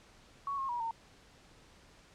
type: tone with pitch steps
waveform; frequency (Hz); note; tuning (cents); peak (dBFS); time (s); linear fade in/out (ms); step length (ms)
sine; 1116 / 1078 / 960 / 912; C#6 / C#6 / B5 / A#5; +11 / -49 / -49 / -38; -33; 0.47-0.91; 2; 110
effects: pink hiss -60 dBFS RMS until 2.14 s + low-pass 7000 Hz 12 dB/octave